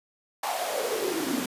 pink noise with high-pass filter sweep, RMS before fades -29 dBFS, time 0.43-1.46 s, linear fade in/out 5 ms, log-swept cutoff 820 to 230 Hz, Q 6.6, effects resampled to 32000 Hz

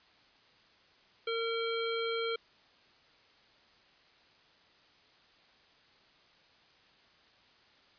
harmonic tone, 457.8 Hz, A#4, 31 cents flat, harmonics 1 / 3 / 5 / 7 / 9, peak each -33 / -39 / -41 / -40 / -46 dBFS, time 1.27-2.36 s, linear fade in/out 5 ms, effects white hiss -63 dBFS RMS until 7.98 s + resampled to 11025 Hz

